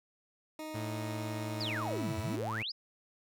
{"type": "tone with pitch glide", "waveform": "20% pulse", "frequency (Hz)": [311.1, 325.6], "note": ["D#4", "E4"], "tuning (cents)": [0, -21], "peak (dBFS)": -35, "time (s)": [0.59, 2.36], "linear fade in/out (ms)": 2, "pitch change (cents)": 79, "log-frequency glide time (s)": [1.78, 2.01]}
{"type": "tone", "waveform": "sawtooth", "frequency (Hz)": 110, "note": "A2", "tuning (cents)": 0, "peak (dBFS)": -33, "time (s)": [0.74, 2.63], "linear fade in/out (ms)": 10}
{"type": "exponential two-way sweep", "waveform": "sine", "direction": "down then up", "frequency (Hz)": [5330, 82.9, 5330], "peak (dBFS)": -35, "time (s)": [1.6, 2.72], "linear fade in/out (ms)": 10, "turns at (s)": 2.19}
{"effects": []}